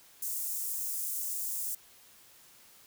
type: high-pass noise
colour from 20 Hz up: white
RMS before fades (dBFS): -35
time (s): 0.22-1.75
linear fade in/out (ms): 5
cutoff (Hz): 7000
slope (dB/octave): 24
effects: white hiss -58 dBFS RMS until 2.86 s